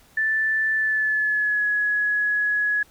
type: tone with pitch glide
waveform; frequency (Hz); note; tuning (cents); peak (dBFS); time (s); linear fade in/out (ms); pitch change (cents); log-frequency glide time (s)
sine; 1760 to 1682.5; A6 to G#6; 0 to +22; -19; 0.17-2.83; 5; -78; 0.74-1.66
effects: pink hiss -55 dBFS RMS until 2.9 s